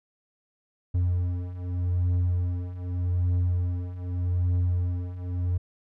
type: beating tone pair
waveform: triangle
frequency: 88.5 / 89.33 Hz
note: F2 / F2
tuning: +23 / +40 cents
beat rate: 0.83 Hz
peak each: -27 / -23 dBFS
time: 0.94-5.58 s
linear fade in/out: 10 ms
effects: none